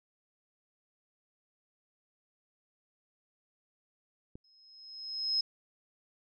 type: click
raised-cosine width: 3 ms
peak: -33 dBFS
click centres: 4.355 s
type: tone with exponential growth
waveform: sine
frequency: 5140 Hz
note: E8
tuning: 45 cents flat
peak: -25 dBFS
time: 4.44-5.41 s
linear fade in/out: 5 ms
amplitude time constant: 210 ms
effects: none